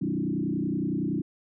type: tone with frequency modulation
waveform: sine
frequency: 240 Hz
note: B3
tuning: 49 cents flat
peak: -25 dBFS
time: 0.01-1.22 s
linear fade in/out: 10 ms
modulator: 30.7 Hz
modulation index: 3
effects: none